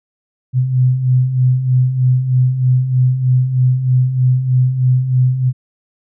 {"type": "beating tone pair", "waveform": "sine", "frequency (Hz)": [125.1, 128.3], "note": ["B2", "C3"], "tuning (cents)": [23, -34], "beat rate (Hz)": 3.2, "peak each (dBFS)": [-18, -11], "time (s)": [0.53, 5.53], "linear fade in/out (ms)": 50, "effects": []}